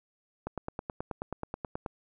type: click train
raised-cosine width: 1 ms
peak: -20 dBFS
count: 14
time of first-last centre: 0.47-1.862 s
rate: 9.34 Hz
effects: none